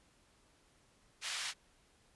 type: band-pass noise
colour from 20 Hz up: white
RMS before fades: -40 dBFS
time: 1.21-1.54 s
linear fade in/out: 50 ms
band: 1300 to 5200 Hz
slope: 12 dB/octave
effects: pink hiss -69 dBFS RMS until 2.15 s + resampled to 24000 Hz